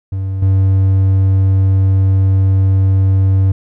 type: tone with level steps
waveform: triangle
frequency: 96 Hz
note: G2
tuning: 36 cents flat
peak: -14 / -6 dBFS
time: 0.12-3.52 s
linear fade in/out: 5 ms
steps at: 0.42 s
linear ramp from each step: 5 ms
effects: none